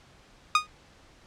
sawtooth tone with exponential decay, 1236 Hz, D#6, 12 cents flat, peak -11 dBFS, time 0.55-0.67 s, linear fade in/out 2 ms, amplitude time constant 26 ms, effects pink hiss -56 dBFS RMS until 1.26 s + low-pass 6000 Hz 12 dB/octave

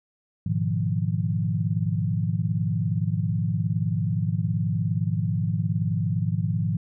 sine chord, F half-diminished seventh, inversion first, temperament equal with one note detuned, 105.95 / 123.47 / 155.56 / 174.61 Hz, Ab2 / Cb3 / Eb3 / F3, +35 / 0 / 0 / 0 cents, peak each -26 / -30 / -27 / -28 dBFS, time 0.46-6.77 s, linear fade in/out 5 ms, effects none

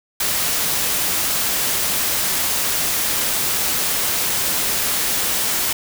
white noise, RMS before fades -20 dBFS, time 0.2-5.73 s, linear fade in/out 5 ms, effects none

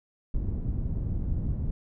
pink low-pass noise, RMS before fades -29 dBFS, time 0.34-1.71 s, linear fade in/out 2 ms, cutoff 160 Hz, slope 12 dB/octave, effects none

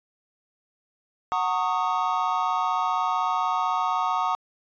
triangle chord, D# minor seventh, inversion first, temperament equal with one note detuned, 740 / 913.7 / 1108.7 / 1244.5 Hz, F#5 / A#5 / C#6 / D#6, 0 / -35 / 0 / 0 cents, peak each -26 dBFS, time 1.32-4.35 s, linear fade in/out 0 ms, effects resampled to 16000 Hz

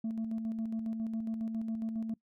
sine tone with tremolo, 223.7 Hz, A3, 29 cents sharp, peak -29 dBFS, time 0.04-2.14 s, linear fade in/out 5 ms, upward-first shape square, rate 7.3 Hz, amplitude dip 45%, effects noise-tail reverb RT60 0.1 s tail -23 dB re dry + tanh soft clip ceiling -30 dBFS

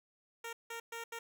10% pulse tone bursts at uneven times, 462.3 Hz, A#4, 14 cents flat, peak -33 dBFS, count 4, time 0.44-0.53 / 0.7-0.8 / 0.92-1.04 / 1.12-1.19 s, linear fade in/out 5 ms, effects none

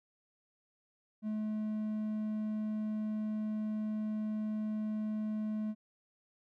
triangle tone, 214.6 Hz, A3, 43 cents flat, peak -31 dBFS, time 1.22-5.75 s, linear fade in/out 50 ms, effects none

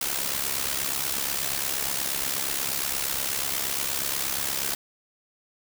white noise with amplitude modulation, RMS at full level -25 dBFS, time 0.01-4.75 s, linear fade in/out 5 ms, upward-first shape sine, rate 68.4 Hz, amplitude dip 70%, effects none

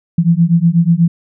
sine beating tone pair, 164.81 / 173.01 Hz, E3 / F3, 0 / -16 cents, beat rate 8.2 Hz, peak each -11 dBFS, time 0.18-1.08 s, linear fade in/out 5 ms, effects none

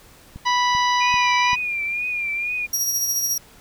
click train, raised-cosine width 5 ms, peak -23 dBFS, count 4, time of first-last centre 0.36-1.532 s, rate 2.56 Hz
harmonic tone, 985 Hz, B5, 5 cents flat, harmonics 1 / 2 / 3 / 4 / 5 / 6, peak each -18 / -24 / -28 / -30 / -32 / -34 dBFS, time 0.45-1.56 s, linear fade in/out 20 ms
sine tone with vibrato, 2409 Hz, D7, 43 cents sharp, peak -22 dBFS, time 1-2.67 s, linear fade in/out 20 ms, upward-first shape triangle, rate 2.1 Hz, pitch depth 66 cents each way
sawtooth tone with tremolo, 5680 Hz, F8, 28 cents sharp, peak -16 dBFS, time 2.73-3.38 s, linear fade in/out 5 ms, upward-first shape sine, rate 14 Hz, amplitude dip 40%
effects pink hiss -49 dBFS RMS until 3.6 s

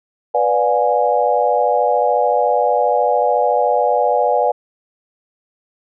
sine chord, B diminished seventh, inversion none, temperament equal with one note detuned, 493.9 / 587.3 / 716.4 / 830.6 Hz, B4 / D5 / F5 / Ab5, 0 / 0 / +44 / 0 cents, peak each -18 dBFS, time 0.34-4.52 s, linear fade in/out 10 ms, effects none

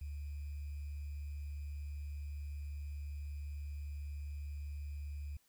sine tone with sample-and-hold, 72.6 Hz, D2, 19 cents flat, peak -40 dBFS, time 0.01-5.37 s, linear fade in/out 5 ms, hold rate 2450 Hz, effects white hiss -73 dBFS RMS until 5.48 s

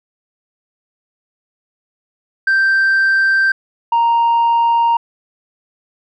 sine tone pair in turn, 1567 / 931.7 Hz, G6 / A#5, -1 / -1 cents, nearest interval major sixth, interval 900 cents, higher first, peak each -8 dBFS, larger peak neither, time 2.47-3.52 / 3.92-4.97 s, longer neither, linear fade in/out 5 ms, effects tanh soft clip ceiling -9 dBFS

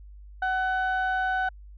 sine tone pair together, 750 / 1500 Hz, F#5 / F#6, +23 / +23 cents, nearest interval octave, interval 1200 cents, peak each -24 / -25 dBFS, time 0.42-1.49 s, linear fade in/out 5 ms, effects tanh soft clip ceiling -20 dBFS + added 50 Hz sine -43 dBFS peak until 1.77 s

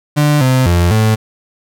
35% pulse tone with pitch steps, 148.2 / 129.4 / 86.8 / 109.5 Hz, D3 / C3 / F2 / A2, +16 / -19 / -10 / -8 cents, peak -7 dBFS, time 0.16-1.16 s, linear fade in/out 20 ms, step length 250 ms, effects none

